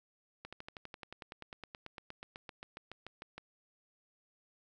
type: slowing click train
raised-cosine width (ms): 0.3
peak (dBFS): -29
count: 27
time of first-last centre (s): 0.45-3.38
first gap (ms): 76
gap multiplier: 1.03
effects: none